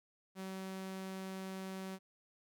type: tone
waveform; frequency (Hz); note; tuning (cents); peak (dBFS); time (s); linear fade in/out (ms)
sawtooth; 190; F#3; +46; -38; 0.35-1.99; 50
effects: none